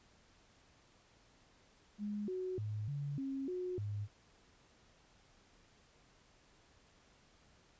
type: tone with pitch steps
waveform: sine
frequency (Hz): 207.3 / 370.3 / 106 / 142.8 / 270.5 / 363.5 / 103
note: G#3 / F#4 / G#2 / D3 / C#4 / F#4 / G#2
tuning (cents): -3 / +1 / +36 / -48 / -42 / -31 / -14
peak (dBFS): -37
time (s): 1.98-4.08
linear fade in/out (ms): 50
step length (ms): 300
effects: pink hiss -67 dBFS RMS until 7.79 s + resampled to 16000 Hz